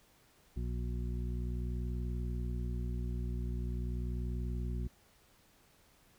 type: harmonic tone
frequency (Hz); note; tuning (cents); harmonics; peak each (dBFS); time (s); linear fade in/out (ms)
60.4; B1; -38; 1 / 2 / 3 / 4 / 6; -35 / -41 / -45 / -47 / -51; 0.56-4.88; 10
effects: pink hiss -66 dBFS RMS until 6.18 s